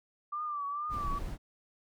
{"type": "tone with vibrato", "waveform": "sine", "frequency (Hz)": 1174.7, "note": "D6", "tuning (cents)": 0, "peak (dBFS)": -33, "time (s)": [0.32, 1.19], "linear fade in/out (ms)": 10, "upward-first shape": "triangle", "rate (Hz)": 2.2, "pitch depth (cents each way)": 80}
{"type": "noise", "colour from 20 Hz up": "brown", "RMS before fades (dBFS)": -37, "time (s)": [0.89, 1.38], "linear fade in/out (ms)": 50}
{"effects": []}